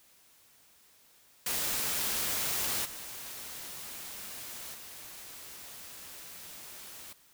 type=noise with level steps; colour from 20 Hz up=white; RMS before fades=-32 / -43 / -47 dBFS; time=1.46-7.13 s; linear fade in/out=5 ms; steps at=2.84 / 4.73 s; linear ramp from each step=20 ms; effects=white hiss -62 dBFS RMS until 7.33 s